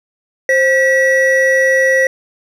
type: tone pair together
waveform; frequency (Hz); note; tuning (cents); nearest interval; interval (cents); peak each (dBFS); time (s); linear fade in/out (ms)
triangle; 526 / 1934; C5 / B6; +9 / -37; octave + major seventh; 2254; -10; 0.49-2.07; 2
effects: none